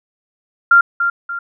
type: tone with echo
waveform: sine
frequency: 1390 Hz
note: F6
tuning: 9 cents flat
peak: -5 dBFS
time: 0.71-0.81 s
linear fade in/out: 5 ms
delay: 290 ms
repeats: 2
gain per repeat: -8 dB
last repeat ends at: 1.39 s
effects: none

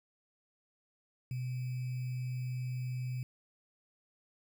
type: tone with sample-and-hold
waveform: sine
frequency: 126.3 Hz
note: B2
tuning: 39 cents sharp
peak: -34 dBFS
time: 1.31-3.23 s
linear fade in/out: 2 ms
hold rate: 2450 Hz
effects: none

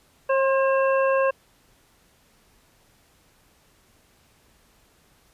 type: harmonic tone with a mistuned harmonic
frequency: 538 Hz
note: C5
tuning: 48 cents sharp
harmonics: 1 / 2 / 3 / 5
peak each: -19 / -25 / -29 / -33 dBFS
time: 0.29-1.31 s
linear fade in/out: 10 ms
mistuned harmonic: 2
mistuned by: -21 cents
effects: pink hiss -60 dBFS RMS until 5.33 s + resampled to 32000 Hz

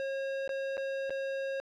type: tone with dropouts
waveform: square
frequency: 542 Hz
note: C#5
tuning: 39 cents flat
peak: -33 dBFS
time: 0-1.6 s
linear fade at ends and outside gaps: 0 ms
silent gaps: 0.477-0.492 / 0.77-0.778 / 1.096-1.105 s
effects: low-pass 3000 Hz 12 dB/octave + 12-bit

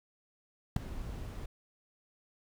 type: noise with ADSR envelope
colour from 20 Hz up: brown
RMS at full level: -23 dBFS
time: 0.76-1.46 s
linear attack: 5 ms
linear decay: 4 ms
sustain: -18 dB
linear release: 6 ms
effects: none

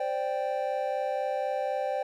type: chord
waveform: triangle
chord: C suspended second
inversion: none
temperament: equal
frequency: 523.3 / 587.3 / 784 Hz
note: C5 / D5 / G5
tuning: 0 / 0 / 0 cents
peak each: -30 dBFS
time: 0-2.03 s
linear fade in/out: 5 ms
effects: none

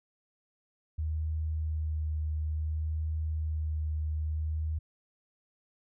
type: tone with vibrato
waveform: sine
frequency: 77.78 Hz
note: D#2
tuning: in tune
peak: -29 dBFS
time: 0.98-4.79 s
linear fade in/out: 10 ms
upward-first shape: sine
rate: 0.58 Hz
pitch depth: 15 cents each way
effects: none

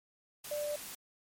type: tone in noise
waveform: sine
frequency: 591 Hz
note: D5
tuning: 11 cents sharp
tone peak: -33 dBFS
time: 0.51-0.76 s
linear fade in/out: 5 ms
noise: white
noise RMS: -45 dBFS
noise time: 0.44-0.95 s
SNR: +9 dB
effects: MP3 64 kbps

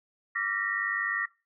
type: tone cluster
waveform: sine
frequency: 1164 / 1376 / 1839 / 1939 Hz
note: D6 / F6 / A#6 / B6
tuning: -16 / -26 / -24 / -32 cents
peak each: -36 / -37 / -30 / -33 dBFS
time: 0.35-1.26 s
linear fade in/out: 10 ms
effects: noise-tail reverb RT60 0.3 s tail -21 dB re dry

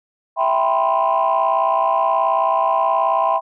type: chord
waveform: sine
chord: C major seventh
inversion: first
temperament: equal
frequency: 659.3 / 784 / 987.8 / 1046.5 Hz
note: E5 / G5 / B5 / C6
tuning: 0 / 0 / 0 / 0 cents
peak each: -19 dBFS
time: 0.36-3.41 s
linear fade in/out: 50 ms
effects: tanh soft clip ceiling -8 dBFS

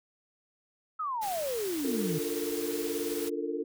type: exponential sweep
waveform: sine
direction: down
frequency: 1318 to 148.8 Hz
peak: -30 dBFS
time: 0.99-2.19 s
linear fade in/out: 10 ms
type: noise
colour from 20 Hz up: white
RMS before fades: -40 dBFS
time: 1.21-3.3 s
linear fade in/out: 20 ms
type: chord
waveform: sine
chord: Bb major seventh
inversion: first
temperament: equal with one note detuned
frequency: 293.7 / 349.2 / 440 / 458.7 Hz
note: D4 / F4 / A4 / Bb4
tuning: 0 / 0 / 0 / -28 cents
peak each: -36 dBFS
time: 1.84-3.64 s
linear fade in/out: 10 ms
effects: none

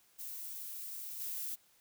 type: noise with level steps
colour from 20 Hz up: violet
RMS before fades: -44 / -40 dBFS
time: 0.18-1.56 s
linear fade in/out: 20 ms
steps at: 1.19 s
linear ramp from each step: 20 ms
effects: white hiss -68 dBFS RMS until 1.8 s

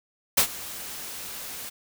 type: noise with ADSR envelope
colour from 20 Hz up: white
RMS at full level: -17 dBFS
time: 0.37-1.7 s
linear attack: 11 ms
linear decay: 85 ms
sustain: -20 dB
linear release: 15 ms
effects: none

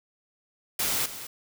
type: noise with echo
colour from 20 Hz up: white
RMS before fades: -27 dBFS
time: 0.79-1.06 s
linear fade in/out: 5 ms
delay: 210 ms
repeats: 1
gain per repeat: -12 dB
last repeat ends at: 1.27 s
effects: none

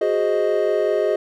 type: chord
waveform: triangle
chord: Ab dominant seventh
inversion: third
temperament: equal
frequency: 370 / 415.3 / 523.3 / 622.3 Hz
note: Gb4 / Ab4 / C5 / Eb5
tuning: 0 / 0 / 0 / 0 cents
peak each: -22 / -19 / -24 / -19 dBFS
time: 0.01-1.16 s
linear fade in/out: 5 ms
effects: none

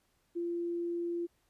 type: tone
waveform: sine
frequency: 343.6 Hz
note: F4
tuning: 28 cents flat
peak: -32 dBFS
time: 0.35-1.27 s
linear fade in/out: 20 ms
effects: pink hiss -74 dBFS RMS until 1.49 s + resampled to 32000 Hz

